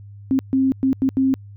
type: tone bursts at uneven times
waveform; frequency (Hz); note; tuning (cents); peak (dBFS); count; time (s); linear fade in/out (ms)
sine; 265.6; C4; +26; -14; 5; 0.31-0.39 / 0.53-0.72 / 0.83-0.93 / 1.02-1.09 / 1.17-1.34; 0
effects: added 101 Hz sine -37 dBFS peak until 1.56 s